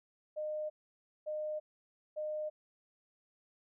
sine tone bursts, 611 Hz, D#5, 32 cents flat, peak -35 dBFS, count 3, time 0.36-2.5 s, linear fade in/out 20 ms, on 340 ms, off 560 ms, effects none

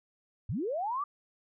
sine linear sweep, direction up, 75 to 1200 Hz, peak -30 dBFS, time 0.49-1.04 s, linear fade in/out 5 ms, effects none

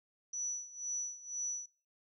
sine tone with tremolo, 5920 Hz, F#8, in tune, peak -34 dBFS, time 0.33-1.66 s, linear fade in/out 5 ms, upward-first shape sine, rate 2 Hz, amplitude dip 85%, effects noise-tail reverb RT60 0.4 s tail -25 dB re dry

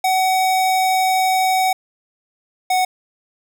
square tone pair in turn, 752 / 741.2 Hz, F#5 / F#5, +28 / +3 cents, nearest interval unison, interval 25 cents, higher first, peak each -15 dBFS, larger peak neither, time 0.04-1.73 / 2.7-2.85 s, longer first, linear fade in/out 5 ms, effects none

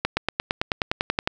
accelerating click train, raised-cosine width 0.3 ms, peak -5 dBFS, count 13, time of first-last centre 0.05-1.275 s, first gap 120 ms, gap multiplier 0.97, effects none

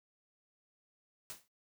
white noise with exponential decay, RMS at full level -42 dBFS, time 1.3-1.48 s, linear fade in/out 0 ms, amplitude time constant 37 ms, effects noise-tail reverb RT60 0.1 s tail -19 dB re dry

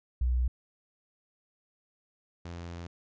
sine / sawtooth tone pair in turn, 61.74 / 85.77 Hz, B1 / F2, 0 / -31 cents, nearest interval tritone, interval 569 cents, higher second, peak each -24 / -35 dBFS, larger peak first, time 0.21-0.48 / 2.45-2.87 s, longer second, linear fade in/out 5 ms, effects resampled to 16000 Hz

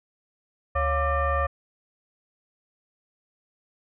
sine tone with frequency modulation, 554.4 Hz, C#5, in tune, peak -21 dBFS, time 0.75-1.47 s, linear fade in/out 10 ms, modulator 628 Hz, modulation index 1.6, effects none

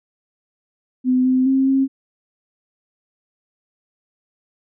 sine tone with pitch steps, 254.4 / 257.5 / 266.6 / 268.6 Hz, C4 / C4 / C4 / C4, -48 / -28 / +33 / +46 cents, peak -13 dBFS, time 1.04-1.88 s, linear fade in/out 50 ms, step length 210 ms, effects none

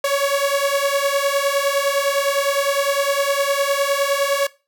sawtooth beating tone pair, 554.4 / 564.2 Hz, C#5 / C#5, 0 / +30 cents, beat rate 9.8 Hz, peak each -16 dBFS, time 0.04-4.47 s, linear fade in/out 5 ms, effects noise-tail reverb RT60 0.3 s tail -20 dB re dry

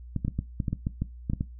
clicks, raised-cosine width 5 ms, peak -15 dBFS, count 12, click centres 0.163 / 0.249 / 0.281 / 0.39 / 0.602 / 0.682 / 0.73 / 0.869 / 1.02 / 1.299 / 1.334 / 1.409 s, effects noise-tail reverb RT60 0.2 s tail -18 dB re dry + added 60 Hz sine -41 dBFS peak until 1.59 s

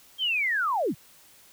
sine linear sweep, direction down, 3233 to 94.5 Hz, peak -23 dBFS, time 0.18-0.95 s, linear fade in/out 50 ms, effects white hiss -55 dBFS RMS until 1.52 s

